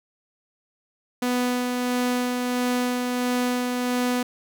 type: tone with tremolo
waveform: sawtooth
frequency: 247.6 Hz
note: B3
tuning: 5 cents sharp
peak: -17 dBFS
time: 1.22-4.23 s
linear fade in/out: 5 ms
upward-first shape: sine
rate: 1.5 Hz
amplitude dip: 30%
effects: none